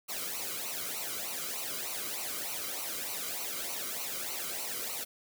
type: noise with flanger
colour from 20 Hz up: white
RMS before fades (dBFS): -37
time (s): 0.08-5.05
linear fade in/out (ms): 20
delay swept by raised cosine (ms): 0.58 to 1.16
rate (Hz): 3.3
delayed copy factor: -0.75
effects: none